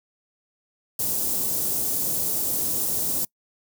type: band-stop noise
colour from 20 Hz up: white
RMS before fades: -25 dBFS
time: 0.99-3.25 s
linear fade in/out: 5 ms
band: 500 to 8000 Hz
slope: 12 dB/octave
effects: noise-tail reverb RT60 0.1 s tail -25 dB re dry + high-pass 80 Hz 12 dB/octave